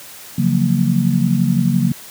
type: chord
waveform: sine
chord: Gb major seventh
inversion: second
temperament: just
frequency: 138.75 / 173.43 / 185 / 231.2 Hz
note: Db3 / F3 / Gb3 / Bb3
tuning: +2 / -12 / 0 / -14 cents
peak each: -18 dBFS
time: 0.38-1.92 s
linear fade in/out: 5 ms
effects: white hiss -37 dBFS RMS until 2.1 s + high-pass 80 Hz 12 dB/octave